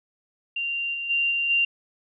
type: tone with level steps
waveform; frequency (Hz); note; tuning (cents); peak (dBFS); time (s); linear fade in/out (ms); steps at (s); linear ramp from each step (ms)
sine; 2776; F7; -11; -25 / -28 / -20 / -22 / -18; 0.56-1.65; 5; 0.93 / 1.09 / 1.3 / 1.49; 20
effects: none